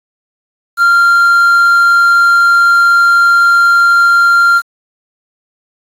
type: tone with quantisation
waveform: triangle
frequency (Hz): 1388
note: F6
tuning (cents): -11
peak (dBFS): -3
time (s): 0.77-4.62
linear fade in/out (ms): 50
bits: 5
effects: AAC 48 kbps